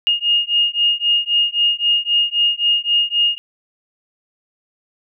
sine beating tone pair, 2845 / 2848.8 Hz, F7 / F7, +31 / +34 cents, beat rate 3.8 Hz, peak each -17 / -17 dBFS, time 0.07-3.38 s, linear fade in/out 0 ms, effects none

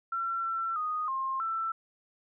sine tone with pitch steps, 1355 / 1346 / 1241 / 1063 / 1333 Hz, E6 / E6 / D#6 / C6 / E6, +47 / +36 / -5 / +27 / +19 cents, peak -29 dBFS, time 0.12-1.72 s, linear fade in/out 5 ms, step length 320 ms, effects none

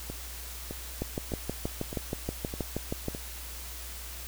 two click trains, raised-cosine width 2 ms, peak -17 / -23 dBFS, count 14 / 6, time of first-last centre 1.02-3.083 / 0.1-3.149 s, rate 6.3 / 1.64 Hz, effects added 60 Hz sine -42 dBFS peak until 4.27 s + white hiss -43 dBFS RMS until 4.27 s

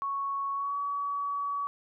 sine tone with pitch glide, 1108.7 to 1135.3 Hz, C#6 to C#6, 0 to +41 cents, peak -29 dBFS, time 0.02-1.67 s, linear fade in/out 0 ms, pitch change +41 cents, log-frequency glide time 0.53-0.77 s, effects none

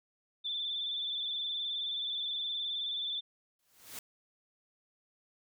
sine tone with vibrato, 3520 Hz, A7, in tune, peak -33 dBFS, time 0.44-3.21 s, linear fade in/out 20 ms, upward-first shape square, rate 19 Hz, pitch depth 27 cents each way
white noise with exponential growth, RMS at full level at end -41 dBFS, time 3.59-3.99 s, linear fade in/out 2 ms, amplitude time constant 86 ms
effects none

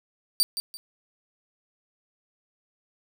sawtooth tone with echo, 4649 Hz, D8, 18 cents flat, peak -15 dBFS, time 0.4-0.43 s, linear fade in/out 0 ms, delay 170 ms, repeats 2, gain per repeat -10 dB, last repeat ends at 0.77 s, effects none

